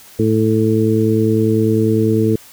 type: harmonic tone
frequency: 110 Hz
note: A2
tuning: in tune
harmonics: 1 / 2 / 3 / 4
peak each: -17 / -17 / -17 / -17 dBFS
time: 0.19-2.36 s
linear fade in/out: 5 ms
effects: white hiss -42 dBFS RMS until 2.52 s